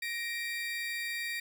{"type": "tone pair together", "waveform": "35% pulse", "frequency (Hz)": [1875.2, 2349], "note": ["A#6", "D7"], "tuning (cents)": [10, 0], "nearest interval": "major third", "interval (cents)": 390, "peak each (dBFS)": [-35, -35], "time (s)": [0.02, 1.4], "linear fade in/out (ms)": 5, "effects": []}